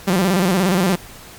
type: tone with vibrato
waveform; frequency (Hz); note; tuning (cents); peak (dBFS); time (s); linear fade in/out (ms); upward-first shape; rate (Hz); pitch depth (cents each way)
sawtooth; 185; F#3; 0; -10; 0.07-0.96; 10; square; 17; 100
effects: pink hiss -39 dBFS RMS until 1.38 s + MP3 96 kbps